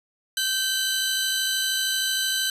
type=tone cluster; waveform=sawtooth; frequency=1550 / 3047 / 4006 Hz; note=G6 / G7 / B7; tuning=-20 / -50 / +24 cents; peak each=-24 dBFS; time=0.37-2.5 s; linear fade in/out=2 ms; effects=resampled to 32000 Hz + 9-bit